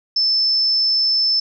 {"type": "tone", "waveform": "sine", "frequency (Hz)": 5274, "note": "E8", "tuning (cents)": 0, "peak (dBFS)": -14, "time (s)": [0.16, 1.4], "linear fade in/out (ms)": 5, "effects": []}